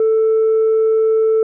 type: tone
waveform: sine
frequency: 441.9 Hz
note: A4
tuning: 7 cents sharp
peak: -9 dBFS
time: 0-1.43 s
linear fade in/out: 2 ms
effects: tanh soft clip ceiling -9 dBFS